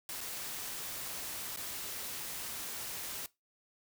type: noise with dropouts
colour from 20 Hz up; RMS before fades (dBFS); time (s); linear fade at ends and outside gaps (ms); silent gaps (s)
white; -41; 0.09-3.26; 1; 0.207-0.212 / 1.561-1.572
effects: noise-tail reverb RT60 0.2 s tail -20 dB re dry